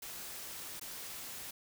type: noise with dropouts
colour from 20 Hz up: white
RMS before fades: -45 dBFS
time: 0.02-1.51 s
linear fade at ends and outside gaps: 5 ms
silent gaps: 0.797-0.812 s
effects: none